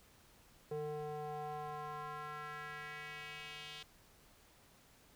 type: tone with band-pass filter sweep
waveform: square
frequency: 150 Hz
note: D3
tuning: 37 cents sharp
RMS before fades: -45 dBFS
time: 0.71-3.83 s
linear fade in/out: 5 ms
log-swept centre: 470 to 3400 Hz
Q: 2.5
effects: pink hiss -65 dBFS RMS until 5.15 s